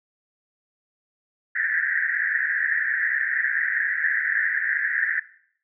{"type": "band-pass noise", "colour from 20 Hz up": "white", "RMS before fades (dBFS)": -24, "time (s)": [1.55, 5.2], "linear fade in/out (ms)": 10, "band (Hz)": [1600, 1900], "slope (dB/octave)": 96, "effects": ["noise-tail reverb RT60 0.6 s tail -17 dB re dry"]}